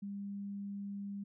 sine tone, 200.4 Hz, G3, 38 cents sharp, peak -39 dBFS, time 0.02-1.24 s, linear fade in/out 10 ms, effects none

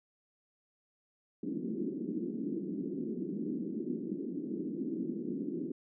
white band-pass noise, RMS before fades -37 dBFS, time 1.43-5.72 s, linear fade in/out 5 ms, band 180 to 360 Hz, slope 48 dB/octave, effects none

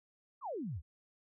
sine exponential sweep, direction down, 1244.5 to 65 Hz, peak -37 dBFS, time 0.41-0.82 s, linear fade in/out 50 ms, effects none

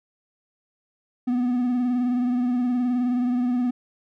triangle tone with vibrato, 246.9 Hz, B3, in tune, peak -18 dBFS, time 1.27-3.71 s, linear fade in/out 10 ms, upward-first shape triangle, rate 19 Hz, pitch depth 49 cents each way, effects none

